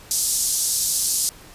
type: band-pass noise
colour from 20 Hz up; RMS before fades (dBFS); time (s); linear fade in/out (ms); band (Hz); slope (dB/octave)
white; -22; 0.11-1.29; 0; 4900 to 11000; 24
effects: pink hiss -45 dBFS RMS until 1.54 s + resampled to 32000 Hz